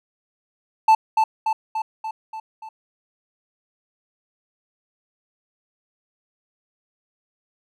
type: tone with echo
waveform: triangle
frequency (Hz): 880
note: A5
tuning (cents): 0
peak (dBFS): -8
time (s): 0.88-0.95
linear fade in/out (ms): 5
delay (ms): 290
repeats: 6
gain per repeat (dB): -4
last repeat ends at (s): 2.69
effects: none